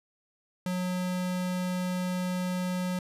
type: tone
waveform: square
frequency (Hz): 181.8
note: F#3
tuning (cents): -30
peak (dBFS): -29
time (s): 0.66-2.99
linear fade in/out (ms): 2
effects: resampled to 32000 Hz